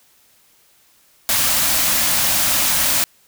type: band-stop noise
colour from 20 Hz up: white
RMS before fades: -17 dBFS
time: 1.29-3.04 s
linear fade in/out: 0 ms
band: 330 to 510 Hz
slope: 96 dB/octave
effects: white hiss -55 dBFS RMS until 3.27 s